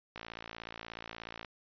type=click train; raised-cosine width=0.3 ms; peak=-26 dBFS; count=74; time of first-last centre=0.16-1.447 s; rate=56.7 Hz; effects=resampled to 11025 Hz